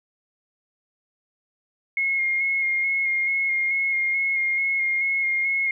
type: tone with vibrato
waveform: sine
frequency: 2151 Hz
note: C7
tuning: 47 cents sharp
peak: -20 dBFS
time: 1.97-5.71 s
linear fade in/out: 2 ms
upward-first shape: square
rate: 2.3 Hz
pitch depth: 17 cents each way
effects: none